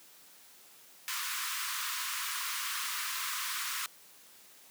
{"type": "high-pass noise", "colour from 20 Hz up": "pink", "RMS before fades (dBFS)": -36, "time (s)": [1.08, 3.86], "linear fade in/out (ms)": 0, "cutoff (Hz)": 1000, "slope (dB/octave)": 96, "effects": ["white hiss -57 dBFS RMS until 4.7 s", "high-pass 150 Hz 12 dB/octave"]}